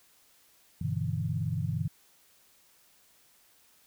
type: chord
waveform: sine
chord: E minor seventh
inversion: first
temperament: equal with one note detuned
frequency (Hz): 98 / 121.98 / 146.83 / 164.81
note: G2 / B2 / D3 / E3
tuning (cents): 0 / -21 / 0 / 0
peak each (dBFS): -34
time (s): 0.81-1.88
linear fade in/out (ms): 5
effects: white hiss -63 dBFS RMS until 3.86 s